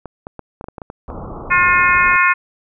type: clicks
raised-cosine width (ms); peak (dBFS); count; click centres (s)
1; -16; 10; 0.057 / 0.269 / 0.393 / 0.611 / 0.642 / 0.685 / 0.782 / 0.818 / 0.901 / 1.102
type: low-pass noise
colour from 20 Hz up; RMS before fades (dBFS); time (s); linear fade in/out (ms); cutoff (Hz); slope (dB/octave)
pink; -30; 1.08-2.16; 0; 1300; 96
type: harmonic tone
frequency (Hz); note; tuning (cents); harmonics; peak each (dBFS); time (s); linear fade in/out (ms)
357; F4; +38; 3 / 4 / 5 / 6 / 7; -15 / -16 / -17 / -18 / -18; 1.5-2.34; 20
effects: none